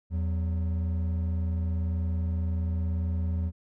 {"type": "tone pair together", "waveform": "triangle", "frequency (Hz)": [82.28, 185], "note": ["E2", "F#3"], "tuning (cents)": [-3, 0], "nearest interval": "octave + major second", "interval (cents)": 1403, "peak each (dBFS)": [-24, -34], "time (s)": [0.1, 3.52], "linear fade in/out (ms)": 50, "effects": []}